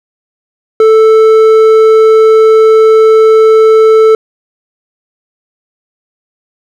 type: tone with hard clipping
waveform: sine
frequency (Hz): 440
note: A4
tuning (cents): 0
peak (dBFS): -3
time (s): 0.8-4.15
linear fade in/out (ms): 2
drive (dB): 6
effects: none